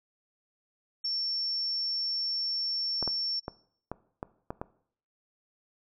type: tone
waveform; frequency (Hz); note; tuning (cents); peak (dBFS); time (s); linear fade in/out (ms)
sine; 5440; F8; -46; -28; 1.04-3.4; 10
type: clicks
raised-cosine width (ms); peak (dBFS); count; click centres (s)
1; -20; 7; 3.027 / 3.077 / 3.481 / 3.916 / 4.229 / 4.505 / 4.615
effects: noise-tail reverb RT60 0.6 s tail -19 dB re dry